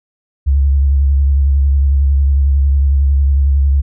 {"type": "tone with vibrato", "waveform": "sine", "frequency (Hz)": 69.3, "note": "C#2", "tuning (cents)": 0, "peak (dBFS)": -8, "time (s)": [0.46, 3.82], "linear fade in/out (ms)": 20, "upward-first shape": "sine", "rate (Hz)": 11, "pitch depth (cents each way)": 47, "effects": []}